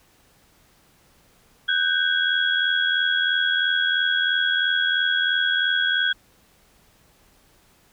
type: tone cluster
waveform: sine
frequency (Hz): 1501 / 1584 / 3320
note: F#6 / G6 / G#7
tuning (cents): +24 / +18 / -1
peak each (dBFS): -23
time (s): 1.68-6.13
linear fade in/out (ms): 10
effects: pink hiss -58 dBFS RMS until 7.92 s